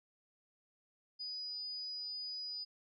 sine tone, 4949 Hz, D#8, 10 cents flat, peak -40 dBFS, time 1.19-2.65 s, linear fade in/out 20 ms, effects none

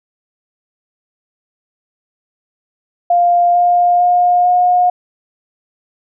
sine tone with pitch steps, 700 / 706.1 / 712.2 / 718.4 Hz, F5 / F5 / F5 / F5, +4 / +19 / +34 / +49 cents, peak -8 dBFS, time 3.1-4.9 s, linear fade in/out 5 ms, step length 450 ms, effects none

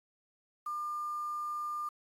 sine tone with quantisation, 1200 Hz, D6, 37 cents sharp, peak -34 dBFS, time 0.66-1.89 s, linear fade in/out 5 ms, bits 9, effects AAC 48 kbps

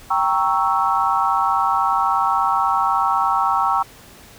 sine chord, G diminished seventh, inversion none, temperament equal, 784 / 932.3 / 1108.7 / 1318.5 Hz, G5 / Bb5 / Db6 / Fb6, 0 / 0 / 0 / 0 cents, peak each -21 dBFS, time 0.1-3.83 s, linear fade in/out 10 ms, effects pink hiss -44 dBFS RMS until 4.38 s

